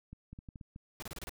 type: clicks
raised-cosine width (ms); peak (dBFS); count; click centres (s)
5; -34; 7; 0.13 / 0.33 / 0.389 / 0.488 / 0.558 / 0.612 / 0.761
type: noise bursts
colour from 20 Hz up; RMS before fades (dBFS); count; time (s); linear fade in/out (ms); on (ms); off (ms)
pink; -43; 6; 1-1.294; 0; 24; 30
effects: none